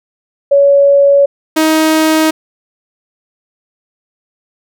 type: tone pair in turn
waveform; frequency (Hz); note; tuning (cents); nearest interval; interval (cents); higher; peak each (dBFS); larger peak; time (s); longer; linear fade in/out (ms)
sine / sawtooth; 562 / 315.4; C#5 / D#4; +24 / +24; minor seventh; 1000; first; -4; neither; 0.51-1.26 / 1.56-2.31; neither; 10
effects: none